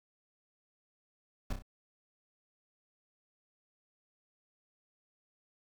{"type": "noise with echo", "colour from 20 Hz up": "brown", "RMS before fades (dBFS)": -33, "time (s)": [1.5, 1.53], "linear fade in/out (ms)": 5, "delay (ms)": 31, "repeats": 3, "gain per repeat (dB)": -6, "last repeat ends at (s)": 1.623, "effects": []}